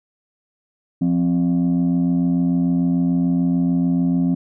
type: tone pair together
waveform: sine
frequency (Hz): 174.61 / 261.4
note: F3 / C4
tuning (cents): 0 / -1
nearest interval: perfect fifth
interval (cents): 699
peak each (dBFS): -16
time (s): 1.01-4.35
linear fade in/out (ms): 10
effects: tanh soft clip ceiling -12 dBFS